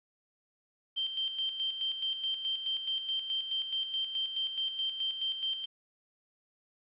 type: tone with tremolo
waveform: sine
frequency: 3136 Hz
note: G7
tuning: in tune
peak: -29 dBFS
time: 0.96-5.66 s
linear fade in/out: 20 ms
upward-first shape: square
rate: 4.7 Hz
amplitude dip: 55%
effects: resampled to 8000 Hz + 11-bit